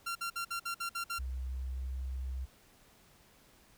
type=tone bursts; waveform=sawtooth; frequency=1376 Hz; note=F6; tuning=26 cents flat; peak=-31 dBFS; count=8; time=0.06-1.19 s; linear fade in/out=10 ms; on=94 ms; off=54 ms
type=tone with pitch glide; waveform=sine; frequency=64.3 to 64.9 Hz; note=C2 to C2; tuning=-30 to -13 cents; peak=-35 dBFS; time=1.18-2.46 s; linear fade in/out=20 ms; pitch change=+17 cents; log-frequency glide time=1.4-1.86 s
effects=pink hiss -63 dBFS RMS until 3.77 s